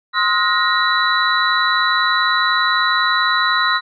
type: tone cluster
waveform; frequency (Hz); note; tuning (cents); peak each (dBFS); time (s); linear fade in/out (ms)
sine; 1052 / 1265 / 1435 / 1875 / 3952; C6 / D#6 / F6 / A#6 / B7; +9 / +28 / +47 / +10 / 0; -20; 0.13-3.81; 50
effects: none